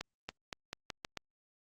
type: accelerating click train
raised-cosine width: 0.2 ms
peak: -21 dBFS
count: 7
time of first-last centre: 0.01-1.173 s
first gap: 280 ms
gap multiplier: 0.85
effects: Opus 48 kbps